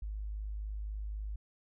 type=tone; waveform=sine; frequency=51.91 Hz; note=G#1; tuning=in tune; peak=-36 dBFS; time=0.02-1.36 s; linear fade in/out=5 ms; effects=none